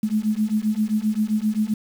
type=beating tone pair; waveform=sine; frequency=210.7 / 218.3 Hz; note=G#3 / A3; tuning=+25 / -13 cents; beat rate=7.6 Hz; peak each=-22 dBFS; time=0.03-1.74 s; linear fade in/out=5 ms; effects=7-bit